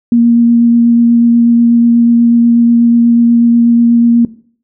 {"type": "tone with vibrato", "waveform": "sine", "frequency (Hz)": 235, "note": "A#3", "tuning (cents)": 14, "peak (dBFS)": -4, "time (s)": [0.12, 4.25], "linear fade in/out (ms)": 2, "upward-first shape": "sine", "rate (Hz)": 8.2, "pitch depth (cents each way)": 11, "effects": ["noise-tail reverb RT60 0.5 s tail -18 dB re dry"]}